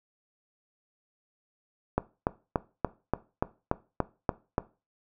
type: click train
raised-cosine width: 1 ms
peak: -10 dBFS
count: 10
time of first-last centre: 1.98-4.581 s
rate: 3.46 Hz
effects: noise-tail reverb RT60 0.3 s tail -18 dB re dry